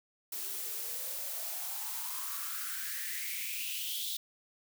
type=noise with high-pass filter sweep; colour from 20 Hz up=blue; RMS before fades=-38 dBFS; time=0.32-4.17 s; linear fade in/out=5 ms; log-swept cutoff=320 to 3700 Hz; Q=6.6; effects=none